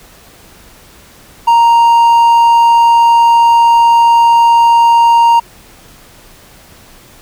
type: tone with hard clipping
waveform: triangle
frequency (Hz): 932.3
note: A#5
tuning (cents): 0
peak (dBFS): -5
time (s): 1.47-5.4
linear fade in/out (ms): 10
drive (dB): 6
effects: pink hiss -40 dBFS RMS until 7.21 s